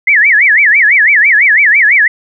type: tone with vibrato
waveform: sine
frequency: 1973 Hz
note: B6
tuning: 2 cents flat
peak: -4 dBFS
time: 0.07-2.08 s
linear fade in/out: 5 ms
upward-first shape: sine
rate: 6 Hz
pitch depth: 290 cents each way
effects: none